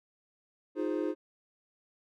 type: chord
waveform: triangle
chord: F minor seventh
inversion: third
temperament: equal with one note detuned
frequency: 311.1 / 353.1 / 415.3 / 523.3 Hz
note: Eb4 / F4 / Ab4 / C5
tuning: 0 / +19 / 0 / 0 cents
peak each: -31 / -33 / -34 / -36 dBFS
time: 0.75-1.15 s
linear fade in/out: 50 ms
effects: none